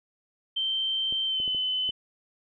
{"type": "tone with pitch glide", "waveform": "sine", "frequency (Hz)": [3122, 3030], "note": ["G7", "F#7"], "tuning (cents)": [-8, 40], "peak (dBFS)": -25, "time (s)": [0.56, 1.91], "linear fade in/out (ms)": 10, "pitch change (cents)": -52, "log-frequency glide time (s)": [1.26, 1.45]}
{"type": "clicks", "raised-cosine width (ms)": 2, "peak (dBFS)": -30, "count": 5, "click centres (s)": [1.125, 1.401, 1.478, 1.548, 1.892]}
{"effects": []}